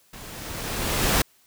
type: noise with level ramp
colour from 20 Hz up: pink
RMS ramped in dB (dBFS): -42 to -19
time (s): 0.13-1.22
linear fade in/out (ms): 5
effects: white hiss -60 dBFS RMS until 1.46 s